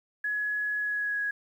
sine tone with pitch glide, 1687 to 1664.7 Hz, G#6 to G#6, +27 to +4 cents, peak -27 dBFS, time 0.24-1.31 s, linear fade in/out 5 ms, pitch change -23 cents, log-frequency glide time 0.78-1.2 s, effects 10-bit

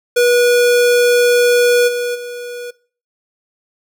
square tone with level steps, 485.2 Hz, B4, 31 cents flat, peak -10 / -18 / -26 dBFS, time 0.16-2.71 s, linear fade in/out 10 ms, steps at 1.87 / 2.14 s, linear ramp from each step 20 ms, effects noise-tail reverb RT60 0.4 s tail -20 dB re dry

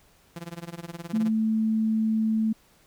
sawtooth tone with tremolo, 170 Hz, F3, 46 cents flat, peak -29 dBFS, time 0.36-1.3 s, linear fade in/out 0 ms, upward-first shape sine, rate 19 Hz, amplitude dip 95%
sine tone, 220 Hz, A3, in tune, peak -21 dBFS, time 1.13-2.53 s, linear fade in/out 10 ms
effects pink hiss -60 dBFS RMS until 2.86 s

